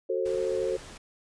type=chord; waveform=sine; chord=F# diminished; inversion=none; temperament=just; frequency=370 / 444 / 532.8 Hz; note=F#4 / A4 / C5; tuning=0 / +16 / +31 cents; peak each=-30 dBFS; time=0.09-0.77 s; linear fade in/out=10 ms
type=low-pass noise; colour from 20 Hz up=pink; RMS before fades=-46 dBFS; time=0.25-0.98 s; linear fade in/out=10 ms; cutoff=9500 Hz; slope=48 dB/octave
effects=none